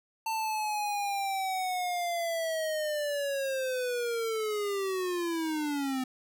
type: linear sweep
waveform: square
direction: down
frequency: 896 to 255 Hz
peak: -30 dBFS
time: 0.26-6.04 s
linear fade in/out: 5 ms
effects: none